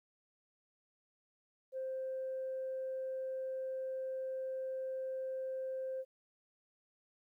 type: tone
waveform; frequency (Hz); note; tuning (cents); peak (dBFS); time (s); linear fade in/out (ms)
sine; 524; C5; +2; -36; 1.72-6.05; 50
effects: tanh soft clip ceiling -33 dBFS + 13-bit